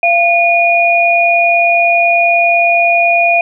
sine tone pair together, 687 / 2448 Hz, F5 / D#7, -29 / -29 cents, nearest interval octave + minor seventh, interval 2200 cents, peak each -10 dBFS, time 0.03-3.41 s, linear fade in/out 2 ms, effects none

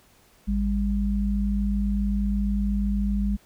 sine tone pair together, 54.09 / 201.3 Hz, A1 / G3, -29 / +46 cents, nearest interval octave + major seventh, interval 2275 cents, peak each -24 dBFS, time 0.47-3.37 s, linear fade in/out 20 ms, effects pink hiss -58 dBFS RMS until 3.45 s

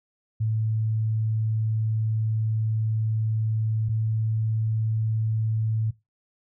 sine tone pair in turn, 110 / 110.41 Hz, A2 / A2, 0 / +6 cents, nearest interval unison, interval 6 cents, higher second, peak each -22 dBFS, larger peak neither, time 0.4-3.89 / 3.89-5.91 s, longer first, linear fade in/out 10 ms, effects noise-tail reverb RT60 0.2 s tail -18 dB re dry

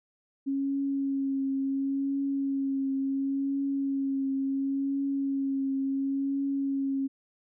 sine tone with vibrato, 273.5 Hz, C#4, 23 cents flat, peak -26 dBFS, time 0.46-7.08 s, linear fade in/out 20 ms, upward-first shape triangle, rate 0.71 Hz, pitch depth 23 cents each way, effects none

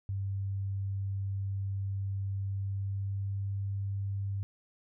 sine tone with pitch glide, 98 to 98.91 Hz, G2 to G2, 0 to +16 cents, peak -31 dBFS, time 0.09-4.43 s, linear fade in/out 0 ms, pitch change +16 cents, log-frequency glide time 2.46-3.51 s, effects none

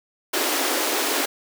pink high-pass noise, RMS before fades -23 dBFS, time 0.33-1.26 s, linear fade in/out 10 ms, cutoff 260 Hz, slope 96 dB/octave, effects none

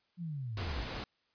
sine linear sweep, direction down, 180.1 to 46.76 Hz, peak -36 dBFS, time 0.17-0.86 s, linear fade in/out 50 ms
pink noise, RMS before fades -40 dBFS, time 0.57-1.04 s, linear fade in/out 2 ms
effects white hiss -75 dBFS RMS until 1.34 s + resampled to 11025 Hz

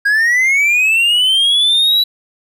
triangle linear sweep, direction up, 1617 to 3951 Hz, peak -8 dBFS, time 0.05-2.04 s, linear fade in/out 10 ms, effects none

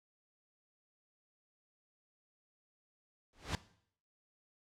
pink noise with exponential growth, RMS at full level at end -33 dBFS, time 3.33-3.55 s, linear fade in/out 0 ms, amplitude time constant 47 ms, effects noise-tail reverb RT60 0.6 s tail -17 dB re dry + low-pass 6000 Hz 12 dB/octave

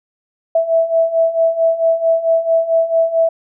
sine beating tone pair, 655 / 659.5 Hz, E5 / E5, -11 / +1 cents, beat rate 4.5 Hz, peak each -17 / -13 dBFS, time 0.55-3.29 s, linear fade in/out 5 ms, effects none

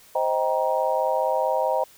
sine chord, C minor seventh, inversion none, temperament just, 523.3 / 627.9 / 784.9 / 941.9 Hz, C5 / Eb5 / G5 / Bb5, 0 / +16 / +2 / +18 cents, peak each -25 / -25 / -27 / -26 dBFS, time 0.15-1.84 s, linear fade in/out 5 ms, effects white hiss -52 dBFS RMS until 1.97 s

